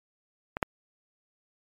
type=clicks; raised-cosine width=0.5 ms; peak=-16 / -8 dBFS; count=2; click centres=0.569 / 0.628 s; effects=MP3 96 kbps